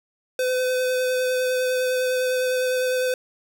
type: tone with vibrato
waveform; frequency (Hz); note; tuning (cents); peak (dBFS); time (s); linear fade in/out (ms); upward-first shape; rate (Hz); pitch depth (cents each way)
square; 508; B4; +49; -21; 0.39-3.14; 2; sine; 9.9; 13
effects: none